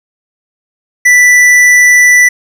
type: tone with tanh clipping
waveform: triangle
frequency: 1975.5 Hz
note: B6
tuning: in tune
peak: -4 dBFS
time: 1.05-2.29 s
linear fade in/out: 10 ms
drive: 16 dB
effects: none